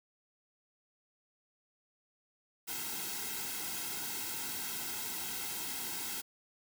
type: noise with comb filter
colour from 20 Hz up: white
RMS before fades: -39 dBFS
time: 2.67-6.22 s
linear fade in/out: 20 ms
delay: 1.7 ms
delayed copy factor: -0.9
effects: none